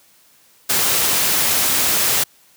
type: noise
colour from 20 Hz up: white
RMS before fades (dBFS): -17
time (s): 0.69-2.24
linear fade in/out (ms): 10
effects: white hiss -53 dBFS RMS until 2.56 s + high-pass 80 Hz 12 dB/octave